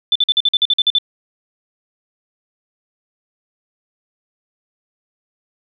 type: tone bursts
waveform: sine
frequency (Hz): 3520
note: A7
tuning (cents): 0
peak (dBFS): -10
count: 11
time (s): 0.12-0.985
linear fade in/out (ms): 2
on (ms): 35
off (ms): 48
effects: none